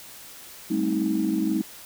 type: chord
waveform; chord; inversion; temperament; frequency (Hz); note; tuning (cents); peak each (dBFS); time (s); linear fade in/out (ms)
sine; A half-diminished seventh; third; just; 198 / 220 / 264 / 316.8; G3 / A3 / C4 / Eb4; +18 / 0 / +16 / +31; -27 / -28 / -29 / -24; 0.7-1.62; 10
effects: tanh soft clip ceiling -13 dBFS + white hiss -44 dBFS RMS until 1.85 s